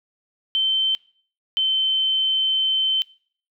sine tone pair in turn, 3095 / 3083 Hz, G7 / G7, -23 / -29 cents, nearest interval unison, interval 6 cents, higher first, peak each -17 dBFS, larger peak neither, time 0.55-0.95 / 1.57-3.02 s, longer second, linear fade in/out 0 ms, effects noise-tail reverb RT60 0.5 s tail -23 dB re dry

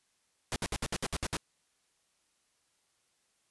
pink noise bursts, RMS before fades -33 dBFS, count 9, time 0.52-1.368 s, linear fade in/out 0 ms, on 40 ms, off 61 ms, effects white hiss -74 dBFS RMS until 3.5 s + resampled to 24000 Hz

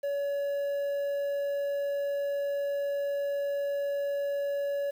triangle tone with quantisation, 566 Hz, C#5, 36 cents sharp, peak -26 dBFS, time 0.03-4.91 s, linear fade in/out 10 ms, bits 9, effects none

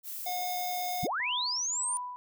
violet noise, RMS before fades -39 dBFS, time 0.03-1.08 s, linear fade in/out 50 ms
harmonic tone, 722 Hz, F#5, 43 cents flat, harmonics 1 / 3 / 5 / 7 / 9, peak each -32 / -44 / -44 / -45 / -47 dBFS, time 0.26-1.07 s, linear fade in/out 5 ms
sine linear sweep, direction up, 87.31 to 9400 Hz, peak -29 dBFS, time 1.03-1.97 s, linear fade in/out 0 ms
sine tone with tremolo, 990 Hz, B5, 4 cents sharp, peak -33 dBFS, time 1.2-2.16 s, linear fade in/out 0 ms, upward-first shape triangle, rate 1.6 Hz, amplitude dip 100%
effects none

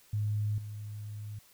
sine tone with level steps, 105.2 Hz, G#2, 23 cents sharp, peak -28 / -38 dBFS, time 0.13-1.39 s, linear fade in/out 5 ms, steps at 0.58 s, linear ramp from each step 2 ms, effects white hiss -61 dBFS RMS until 1.53 s

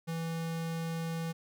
square tone, 164.7 Hz, E3, 1 cent flat, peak -34 dBFS, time 0.07-1.33 s, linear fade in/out 20 ms, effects none

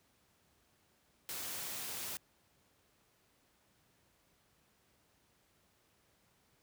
white noise, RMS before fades -42 dBFS, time 1.29-2.17 s, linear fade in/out 0 ms, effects pink hiss -72 dBFS RMS until 6.62 s + high-pass 60 Hz 12 dB/octave

